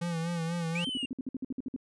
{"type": "tone with vibrato", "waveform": "square", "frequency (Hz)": 168.1, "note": "E3", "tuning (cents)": 34, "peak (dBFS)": -31, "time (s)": [0.01, 0.85], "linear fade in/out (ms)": 10, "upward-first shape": "sine", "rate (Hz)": 4.1, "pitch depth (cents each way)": 57}
{"type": "linear two-way sweep", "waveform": "triangle", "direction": "up then down", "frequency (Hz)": [2252, 3145, 2776], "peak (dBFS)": -31, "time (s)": [0.75, 1.06], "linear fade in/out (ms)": 5, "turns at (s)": 0.85}
{"type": "tone bursts", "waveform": "sine", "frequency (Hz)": 259.8, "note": "C4", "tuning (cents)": -12, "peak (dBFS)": -31, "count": 12, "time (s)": [0.87, 1.763], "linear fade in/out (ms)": 2, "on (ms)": 24, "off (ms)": 55}
{"effects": ["resampled to 24000 Hz"]}